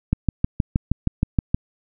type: click train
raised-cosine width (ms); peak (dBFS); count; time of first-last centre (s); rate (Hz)
5; -5; 10; 0.13-1.545; 6.36
effects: none

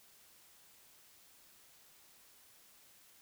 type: silence
effects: white hiss -63 dBFS RMS until 3.21 s

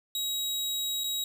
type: tone with dropouts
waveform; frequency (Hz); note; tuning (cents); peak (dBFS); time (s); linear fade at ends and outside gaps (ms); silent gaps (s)
sawtooth; 3825; A#7; +44; -26; 0.15-1.24; 2; 1.037-1.041
effects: none

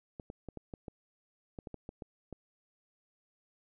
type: clicks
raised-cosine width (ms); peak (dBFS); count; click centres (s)
2; -29; 12; 0.198 / 0.301 / 0.487 / 0.573 / 0.738 / 0.882 / 1.588 / 1.672 / 1.743 / 1.891 / 2.022 / 2.327
effects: none

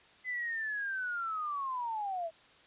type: linear sweep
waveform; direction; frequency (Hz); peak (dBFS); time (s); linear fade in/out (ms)
sine; down; 2030 to 637; -33; 0.24-2.31; 50
effects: white hiss -60 dBFS RMS until 2.66 s + resampled to 8000 Hz

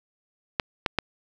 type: clicks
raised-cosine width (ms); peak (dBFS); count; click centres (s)
0.3; -6; 3; 0.598 / 0.862 / 0.987
effects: 8-bit

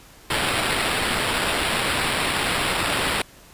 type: noise with sample-and-hold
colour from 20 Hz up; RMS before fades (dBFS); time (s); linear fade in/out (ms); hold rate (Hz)
violet; -23; 0.3-3.22; 5; 6300
effects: pink hiss -48 dBFS RMS until 3.53 s + resampled to 32000 Hz

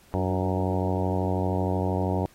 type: harmonic tone with a mistuned harmonic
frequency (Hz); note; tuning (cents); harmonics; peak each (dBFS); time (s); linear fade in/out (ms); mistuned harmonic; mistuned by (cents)
92.8; F#2; +6; 1 / 2 / 3 / 4 / 5 / 6 / 7 / 8 / 9 / 10; -27 / -30 / -32 / -33 / -34 / -35 / -35 / -36 / -37 / -37; 0.14-2.26; 0; 3; +47
effects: pink hiss -57 dBFS RMS until 2.34 s + AAC 48 kbps

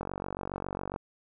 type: click train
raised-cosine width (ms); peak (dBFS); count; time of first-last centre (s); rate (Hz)
1; -20; 46; 0.01-0.961; 47.3
effects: none

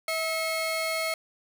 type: tone pair together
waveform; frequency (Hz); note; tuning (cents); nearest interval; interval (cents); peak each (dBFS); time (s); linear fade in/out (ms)
30% pulse; 646.7 / 2173; E5 / C#7; -33 / -35; octave + major sixth; 2098; -27; 0.08-1.14; 2
effects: 10-bit

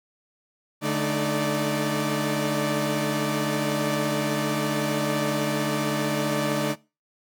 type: tone cluster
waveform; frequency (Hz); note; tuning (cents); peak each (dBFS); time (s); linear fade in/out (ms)
sawtooth; 146.2 / 216.1 / 307.9 / 584; D3 / A3 / D#4 / D5; -7 / -31 / -18 / -10; -25; 0.81-6.76; 50
effects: noise-tail reverb RT60 0.3 s tail -22 dB re dry

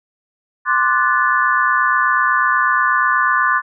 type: chord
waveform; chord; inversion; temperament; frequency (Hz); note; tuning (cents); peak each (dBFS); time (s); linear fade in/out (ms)
sine; D dominant seventh; third; equal with one note detuned; 1046.5 / 1174.7 / 1480 / 1740.8; C6 / D6 / F#6 / A6; 0 / 0 / 0 / -19; -18; 0.65-3.62; 50
effects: none

